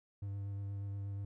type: tone with vibrato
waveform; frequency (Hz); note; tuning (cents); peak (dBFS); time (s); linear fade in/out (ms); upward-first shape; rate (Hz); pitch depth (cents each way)
triangle; 99.7; G2; +30; -36; 0.22-1.25; 5; sine; 8.4; 14
effects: none